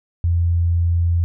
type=tone; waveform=sine; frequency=85.4 Hz; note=F2; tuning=38 cents flat; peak=-14 dBFS; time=0.24-1.24 s; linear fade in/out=0 ms; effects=none